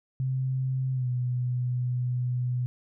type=tone with pitch glide; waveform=sine; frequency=130.81 to 124.26 Hz; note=C3 to B2; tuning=0 to +11 cents; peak=-25 dBFS; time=0.2-2.66 s; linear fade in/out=0 ms; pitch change=-89 cents; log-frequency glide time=0.93-1.08 s; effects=none